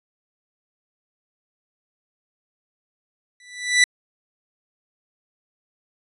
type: tone with exponential growth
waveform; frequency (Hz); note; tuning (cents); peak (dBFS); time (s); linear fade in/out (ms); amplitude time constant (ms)
sawtooth; 1975.5; B6; 0; -6; 3.4-3.84; 2; 94
effects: resampled to 24000 Hz